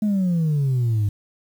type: exponential sweep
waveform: sine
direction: down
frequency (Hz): 216.1 to 100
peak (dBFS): -15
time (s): 0.02-1.09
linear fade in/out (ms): 5
effects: tanh soft clip ceiling -16 dBFS + 8-bit